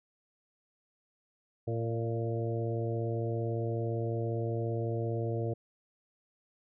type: harmonic tone with a mistuned harmonic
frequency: 114.7 Hz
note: A#2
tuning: 28 cents flat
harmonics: 1 / 2 / 3 / 4 / 5 / 6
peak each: -32 / -44 / -38 / -37 / -41 / -44 dBFS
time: 1.67-5.54 s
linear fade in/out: 10 ms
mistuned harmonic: 5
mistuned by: +27 cents
effects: none